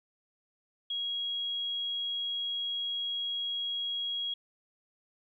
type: tone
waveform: sine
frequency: 3300 Hz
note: G#7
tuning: 12 cents flat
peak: -31 dBFS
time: 0.9-4.34 s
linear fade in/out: 5 ms
effects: 12-bit